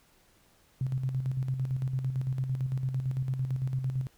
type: tone with tremolo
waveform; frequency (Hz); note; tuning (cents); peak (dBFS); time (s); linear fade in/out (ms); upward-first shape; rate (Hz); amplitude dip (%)
sine; 130.81; C3; 0; -26; 0.81-4.07; 2; square; 8.9; 50
effects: pink hiss -64 dBFS RMS until 4.17 s